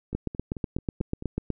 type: two click trains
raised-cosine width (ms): 3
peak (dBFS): -14 / -23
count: 12 / 6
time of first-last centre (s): 0.15-1.503 / 0.13-1.224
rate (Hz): 8.13 / 4.57
effects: none